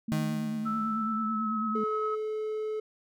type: tone with vibrato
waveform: sine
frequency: 220 Hz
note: A3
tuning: in tune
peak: -30 dBFS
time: 0.08-1.84 s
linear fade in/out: 5 ms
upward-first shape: sine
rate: 9.1 Hz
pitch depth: 52 cents each way
type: tone with exponential decay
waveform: 35% pulse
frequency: 155.3 Hz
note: D#3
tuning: 3 cents flat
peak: -25 dBFS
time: 0.12-1.5 s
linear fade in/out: 0 ms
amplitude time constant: 300 ms
type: tone with pitch glide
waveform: sine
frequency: 1318.5 to 1284.7 Hz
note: E6 to E6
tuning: 0 to -45 cents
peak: -30 dBFS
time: 0.65-2.16 s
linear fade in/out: 20 ms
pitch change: -45 cents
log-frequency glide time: 1.14-1.54 s
type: tone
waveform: triangle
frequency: 431.5 Hz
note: A4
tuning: 34 cents flat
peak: -28 dBFS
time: 1.75-2.8 s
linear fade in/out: 5 ms
effects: none